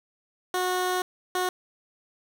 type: tone bursts at uneven times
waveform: 15% pulse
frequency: 365.5 Hz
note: F#4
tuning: 21 cents flat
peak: -18 dBFS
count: 2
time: 0.54-1.02 / 1.35-1.49 s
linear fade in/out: 2 ms
effects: none